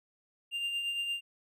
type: tone with tremolo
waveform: triangle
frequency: 2794 Hz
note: F7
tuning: in tune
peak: -28 dBFS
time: 0.51-1.21 s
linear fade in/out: 50 ms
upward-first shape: triangle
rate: 8.7 Hz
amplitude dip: 45%
effects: none